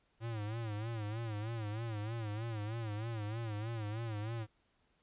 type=tone with vibrato; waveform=square; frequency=110 Hz; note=A2; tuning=in tune; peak=-38 dBFS; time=0.2-4.47 s; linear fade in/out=50 ms; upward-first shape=sine; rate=3.2 Hz; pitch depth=110 cents each way; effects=pink hiss -75 dBFS RMS until 5.02 s + resampled to 8000 Hz